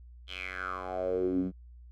10% pulse tone with band-pass filter sweep, 92.5 Hz, F#2, in tune, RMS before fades -33 dBFS, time 0.27-1.52 s, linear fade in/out 50 ms, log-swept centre 3300 to 200 Hz, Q 6.4, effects added 60 Hz sine -48 dBFS peak until 1.91 s

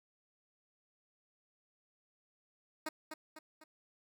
10% pulse tone with echo, 311.8 Hz, D#4, 4 cents sharp, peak -28 dBFS, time 2.86-2.89 s, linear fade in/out 5 ms, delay 250 ms, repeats 3, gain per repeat -6 dB, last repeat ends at 3.64 s, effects none

